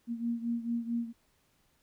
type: beating tone pair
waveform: sine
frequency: 233.1 / 237.6 Hz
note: A#3 / A#3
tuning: 0 / +33 cents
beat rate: 4.5 Hz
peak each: -32 / -36 dBFS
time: 0.07-1.13 s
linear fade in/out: 50 ms
effects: pink hiss -71 dBFS RMS until 1.82 s

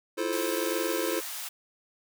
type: chord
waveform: square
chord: F major seventh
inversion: third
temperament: just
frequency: 327.4 / 349.2 / 436.5 / 523.8 Hz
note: E4 / F4 / A4 / C5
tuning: -12 / 0 / -14 / +2 cents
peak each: -34 dBFS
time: 0.17-1.21 s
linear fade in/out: 20 ms
type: high-pass noise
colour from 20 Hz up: white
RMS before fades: -37 dBFS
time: 0.32-1.49 s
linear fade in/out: 10 ms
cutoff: 700 Hz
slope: 24 dB/octave
effects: none

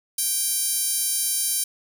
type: tone with high-pass filter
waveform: 10% pulse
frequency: 784 Hz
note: G5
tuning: in tune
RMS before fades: -24 dBFS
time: 0.18-1.64 s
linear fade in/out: 5 ms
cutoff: 8100 Hz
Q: 5.2
effects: none

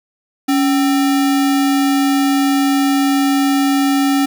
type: tone with sample-and-hold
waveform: sine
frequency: 278.5 Hz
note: C#4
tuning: 8 cents sharp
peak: -11 dBFS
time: 0.48-4.26 s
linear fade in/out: 10 ms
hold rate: 1050 Hz
effects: none

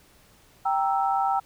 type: chord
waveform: sine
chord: E diminished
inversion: first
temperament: equal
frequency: 784 / 932.3 / 1318.5 Hz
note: G5 / Bb5 / E6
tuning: 0 / 0 / 0 cents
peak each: -23 / -28 / -28 dBFS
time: 0.65-1.4 s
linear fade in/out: 10 ms
effects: pink hiss -57 dBFS RMS until 1.45 s

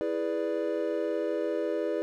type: chord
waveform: triangle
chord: E dominant seventh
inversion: none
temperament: equal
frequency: 329.6 / 415.3 / 493.9 / 587.3 Hz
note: E4 / G#4 / B4 / D5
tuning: 0 / 0 / 0 / 0 cents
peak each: -31 dBFS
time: 0.01-2.02 s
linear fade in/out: 0 ms
effects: none

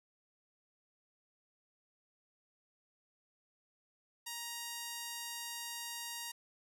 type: tone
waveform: 5% pulse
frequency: 940 Hz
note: A#5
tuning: 14 cents sharp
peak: -29 dBFS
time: 4.26-6.32 s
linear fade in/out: 10 ms
effects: none

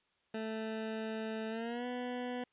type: tone with pitch glide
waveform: 20% pulse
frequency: 220.3 to 247.3 Hz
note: A3 to B3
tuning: +2 to +3 cents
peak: -32 dBFS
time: 0.34-2.44 s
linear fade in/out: 5 ms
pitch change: +201 cents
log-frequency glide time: 1.49-1.86 s
effects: white hiss -75 dBFS RMS until 2.52 s + resampled to 8000 Hz

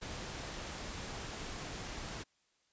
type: noise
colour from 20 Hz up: pink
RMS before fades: -43 dBFS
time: 0.01-2.24 s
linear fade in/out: 20 ms
effects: white hiss -75 dBFS RMS until 2.72 s + resampled to 16000 Hz

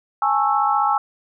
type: chord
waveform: sine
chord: A major seventh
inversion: third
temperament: just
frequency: 825 / 880 / 1100 / 1320 Hz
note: G#5 / A5 / C#6 / E6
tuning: -12 / 0 / -14 / +2 cents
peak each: -19 / -24 / -23 / -21 dBFS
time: 0.22-0.98 s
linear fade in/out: 2 ms
effects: none

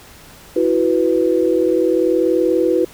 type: chord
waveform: sine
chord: E suspended second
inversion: none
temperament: equal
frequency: 329.6 / 370 / 493.9 Hz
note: E4 / F#4 / B4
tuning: 0 / 0 / 0 cents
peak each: -17 dBFS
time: 0.56-2.85 s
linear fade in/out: 5 ms
effects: pink hiss -42 dBFS RMS until 2.93 s

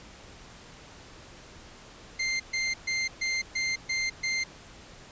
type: tone bursts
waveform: sawtooth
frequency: 2093 Hz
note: C7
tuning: in tune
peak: -23 dBFS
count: 7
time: 2.19-4.44 s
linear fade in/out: 10 ms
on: 210 ms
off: 130 ms
effects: pink hiss -49 dBFS RMS until 5.11 s + resampled to 16000 Hz

